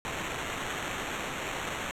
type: noise with sample-and-hold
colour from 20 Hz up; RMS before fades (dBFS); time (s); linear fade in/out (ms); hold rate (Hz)
violet; -35; 0.05-1.91; 0; 4900
effects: low-pass 10000 Hz 12 dB/octave